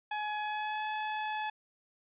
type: tone with pitch glide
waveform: sawtooth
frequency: 844 to 856.3 Hz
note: G#5 to A5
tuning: +28 to -47 cents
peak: -29 dBFS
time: 0.11-1.5 s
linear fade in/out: 5 ms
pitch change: +25 cents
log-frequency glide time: 0.4-0.85 s
effects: resampled to 8000 Hz